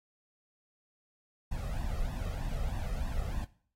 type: noise with flanger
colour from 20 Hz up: brown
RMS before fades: -34 dBFS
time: 1.51-3.45 s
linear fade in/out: 10 ms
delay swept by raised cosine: 1.1 to 1.61 ms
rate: 3.2 Hz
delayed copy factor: +0.8
effects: noise-tail reverb RT60 0.5 s tail -18 dB re dry + AAC 48 kbps